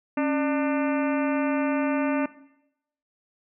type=harmonic tone with a mistuned harmonic; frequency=298.6 Hz; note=D4; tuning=29 cents sharp; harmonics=1 / 2 / 3 / 4 / 5 / 6 / 7 / 8 / 9; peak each=-23 / -29 / -33 / -35 / -37 / -39 / -40 / -41 / -42 dBFS; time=0.17-2.26 s; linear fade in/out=5 ms; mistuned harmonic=1; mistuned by=-140 cents; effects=noise-tail reverb RT60 0.8 s tail -17 dB re dry